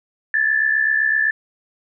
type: tone pair together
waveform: sine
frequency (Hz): 1692.2 / 1760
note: G#6 / A6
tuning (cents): +32 / 0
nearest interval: minor second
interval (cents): 68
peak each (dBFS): -21 / -16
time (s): 0.34-1.31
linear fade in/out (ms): 2
effects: none